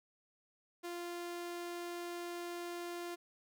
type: tone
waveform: sawtooth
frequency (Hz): 347.6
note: F4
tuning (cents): -8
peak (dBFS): -37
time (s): 0.83-3.16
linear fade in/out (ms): 20
effects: none